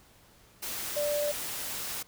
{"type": "tone in noise", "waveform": "sine", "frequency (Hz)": 587.3, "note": "D5", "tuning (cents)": 0, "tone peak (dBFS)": -27, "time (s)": [0.96, 1.32], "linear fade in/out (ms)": 10, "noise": "white", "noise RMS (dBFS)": -36, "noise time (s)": [0.62, 2.03], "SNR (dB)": 6, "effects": ["pink hiss -59 dBFS RMS until 2.07 s"]}